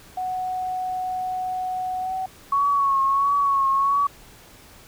sine tone with pitch glide, 740 to 753.8 Hz, F#5 to F#5, 0 to +32 cents, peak -24 dBFS, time 0.17-2.26 s, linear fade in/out 5 ms, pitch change +32 cents, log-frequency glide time 2.01-2.12 s
sine tone with vibrato, 1108.7 Hz, C#6, in tune, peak -17 dBFS, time 2.52-4.07 s, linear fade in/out 5 ms, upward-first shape triangle, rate 1.5 Hz, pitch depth 47 cents each way
effects pink hiss -48 dBFS RMS until 4.87 s

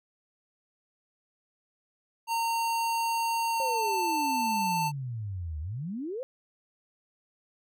square tone with pitch glide, 918 to 890.3 Hz, A#5 to A5, -27 to +20 cents, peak -27 dBFS, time 2.27-4.92 s, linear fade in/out 50 ms, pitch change -53 cents, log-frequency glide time 3.5-3.95 s
sine exponential two-way sweep, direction down then up, 545 to 73.42 to 545 Hz, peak -32 dBFS, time 3.6-6.23 s, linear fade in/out 0 ms, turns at 5.6 s
effects none

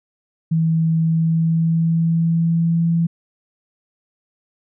sine tone with pitch glide, 162.3 to 167.25 Hz, E3 to E3, -27 to +25 cents, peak -14 dBFS, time 0.51-3.07 s, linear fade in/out 10 ms, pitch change +52 cents, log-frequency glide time 0.99-2.88 s, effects none

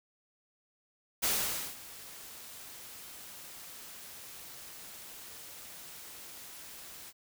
white noise with ADSR envelope, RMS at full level -29 dBFS, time 1.22-7.13 s, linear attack 19 ms, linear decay 510 ms, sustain -19 dB, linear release 45 ms, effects none

